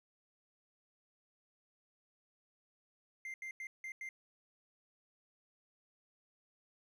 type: tone bursts at uneven times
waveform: triangle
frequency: 2093 Hz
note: C7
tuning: in tune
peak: -40 dBFS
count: 5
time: 3.25-3.34 / 3.42-3.51 / 3.6-3.67 / 3.84-3.92 / 4.01-4.09 s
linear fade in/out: 2 ms
effects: none